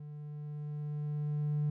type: tone with level ramp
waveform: triangle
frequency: 148.6 Hz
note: D3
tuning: 21 cents sharp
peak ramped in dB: -41 to -25 dBFS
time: 0-1.7 s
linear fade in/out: 5 ms
effects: tanh soft clip ceiling -24 dBFS